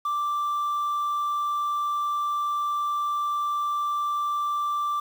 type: tone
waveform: sine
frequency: 1174.7 Hz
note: D6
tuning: in tune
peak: -21 dBFS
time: 0.05-5 s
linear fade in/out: 5 ms
effects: tanh soft clip ceiling -23 dBFS + 8-bit